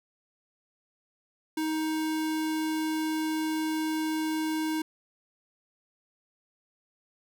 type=tone; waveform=square; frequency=314.2 Hz; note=D#4; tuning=17 cents sharp; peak=-28 dBFS; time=1.57-4.82 s; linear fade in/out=5 ms; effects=none